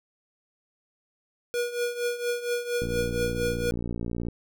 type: tone with tremolo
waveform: square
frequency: 481.4 Hz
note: B4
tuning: 44 cents flat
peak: -24 dBFS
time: 1.54-3.71 s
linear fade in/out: 0 ms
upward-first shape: triangle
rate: 4.3 Hz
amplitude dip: 80%
type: click train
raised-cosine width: 3 ms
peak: -19 dBFS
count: 87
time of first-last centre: 2.82-4.285 s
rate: 58.7 Hz
effects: none